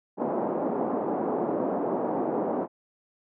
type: band-pass noise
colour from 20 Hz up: pink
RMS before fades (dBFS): -28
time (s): 0.17-2.68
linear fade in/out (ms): 50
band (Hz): 230 to 860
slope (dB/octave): 24
effects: none